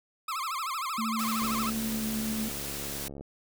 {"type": "tone with vibrato", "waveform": "40% pulse", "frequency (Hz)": 1174.7, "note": "D6", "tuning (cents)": 0, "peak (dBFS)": -30, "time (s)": [0.28, 1.7], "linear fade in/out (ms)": 5, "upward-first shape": "sine", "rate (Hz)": 13, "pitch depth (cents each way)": 220}
{"type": "tone with pitch glide", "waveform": "sine", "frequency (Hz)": [222.9, 219.8], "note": ["A3", "A3"], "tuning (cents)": [23, -2], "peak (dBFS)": -30, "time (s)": [0.98, 2.49], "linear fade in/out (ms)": 5, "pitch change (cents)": -25, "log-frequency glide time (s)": [1.91, 2]}
{"type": "noise", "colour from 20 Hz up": "white", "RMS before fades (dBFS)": -37, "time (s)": [1.19, 3.08], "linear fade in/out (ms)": 0}
{"type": "click train", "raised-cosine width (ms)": 2, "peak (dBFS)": -29, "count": 127, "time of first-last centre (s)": [1.42, 3.21], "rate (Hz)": 70.4}
{"effects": []}